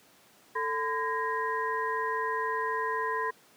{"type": "tone cluster", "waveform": "sine", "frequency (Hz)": [444, 1017, 1638, 1872], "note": ["A4", "C6", "G#6", "A#6"], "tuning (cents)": [16, -50, -24, 7], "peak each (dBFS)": [-34, -30, -38, -36], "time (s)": [0.55, 3.31], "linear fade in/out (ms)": 10, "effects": ["pink hiss -59 dBFS RMS until 3.56 s", "high-pass 200 Hz 12 dB/octave"]}